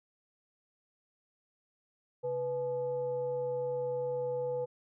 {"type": "tone with frequency modulation", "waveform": "sine", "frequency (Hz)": 495.1, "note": "B4", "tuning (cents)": 4, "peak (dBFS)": -31, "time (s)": [2.23, 4.66], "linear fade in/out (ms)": 20, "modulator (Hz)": 361, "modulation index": 0.4, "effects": []}